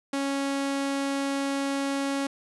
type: tone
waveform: sawtooth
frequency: 276.5 Hz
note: C#4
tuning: 4 cents flat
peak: -22 dBFS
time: 0.13-2.27 s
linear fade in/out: 5 ms
effects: resampled to 24000 Hz